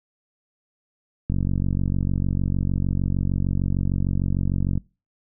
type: click train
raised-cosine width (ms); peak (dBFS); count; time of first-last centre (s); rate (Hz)
5; -11; 163; 1.3-4.776; 46.6
effects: noise-tail reverb RT60 0.3 s tail -24 dB re dry

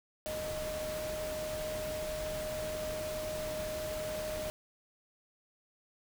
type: tone in noise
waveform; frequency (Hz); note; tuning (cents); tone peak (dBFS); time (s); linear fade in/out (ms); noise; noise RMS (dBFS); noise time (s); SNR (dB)
sine; 618; D#5; -12; -36; 0.26-4.5; 0; pink; -42; 0.26-4.5; +3
effects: none

